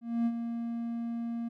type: tone with ADSR envelope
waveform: triangle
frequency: 233.1 Hz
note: A#3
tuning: in tune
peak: -22 dBFS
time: 0.01-1.49 s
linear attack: 250 ms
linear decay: 53 ms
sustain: -8 dB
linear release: 14 ms
effects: none